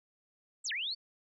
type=linear two-way sweep; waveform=sine; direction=down then up; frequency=8370 to 1643 to 4603 Hz; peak=-33 dBFS; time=0.64-0.95 s; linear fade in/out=20 ms; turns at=0.72 s; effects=none